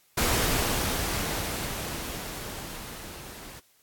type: noise with level ramp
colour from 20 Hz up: pink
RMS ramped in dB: -24 to -44 dBFS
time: 0.17-3.6 s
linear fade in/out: 10 ms
effects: white hiss -63 dBFS RMS until 3.82 s + AAC 64 kbps